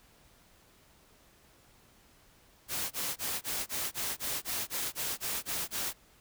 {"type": "noise bursts", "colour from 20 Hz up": "white", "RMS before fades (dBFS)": -34, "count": 13, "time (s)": [2.68, 5.934], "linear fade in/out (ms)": 50, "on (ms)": 230, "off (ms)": 22, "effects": ["pink hiss -62 dBFS RMS until 6.2 s"]}